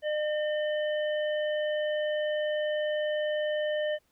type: harmonic tone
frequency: 605 Hz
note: D#5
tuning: 49 cents flat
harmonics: 1 / 3 / 5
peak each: -27 / -37 / -41 dBFS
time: 0.02-3.99 s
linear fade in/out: 50 ms
effects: pink hiss -71 dBFS RMS until 4.11 s